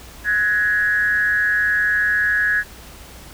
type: tone with frequency modulation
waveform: sine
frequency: 1673 Hz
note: G#6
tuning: 12 cents sharp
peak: -15 dBFS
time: 0.24-2.64 s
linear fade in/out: 50 ms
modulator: 194 Hz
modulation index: 0.62
effects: added 60 Hz sine -42 dBFS peak until 3.33 s + pink hiss -41 dBFS RMS until 3.33 s